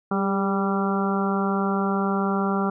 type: harmonic tone with a mistuned harmonic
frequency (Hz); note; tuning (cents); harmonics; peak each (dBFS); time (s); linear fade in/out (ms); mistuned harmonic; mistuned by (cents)
195.6; G3; -4; 1 / 2 / 3 / 4 / 5 / 6 / 7; -23 / -28 / -34 / -30 / -34 / -31 / -31; 0.11-2.7; 5; 2; +29
effects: none